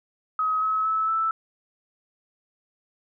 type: tone with pitch steps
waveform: sine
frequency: 1270 / 1286.2 / 1302.7 / 1319.4 Hz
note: D#6 / E6 / E6 / E6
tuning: +35 / -43 / -21 / +1 cents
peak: -21 dBFS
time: 0.39-1.31 s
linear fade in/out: 2 ms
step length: 230 ms
effects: none